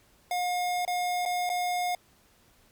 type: tone with dropouts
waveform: square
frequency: 716 Hz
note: F5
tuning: 43 cents sharp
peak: -27 dBFS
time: 0.31-1.95 s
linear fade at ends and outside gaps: 2 ms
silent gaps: 0.851-0.877 / 1.253-1.259 / 1.493-1.499 s
effects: pink hiss -62 dBFS RMS until 2.71 s + MP3 96 kbps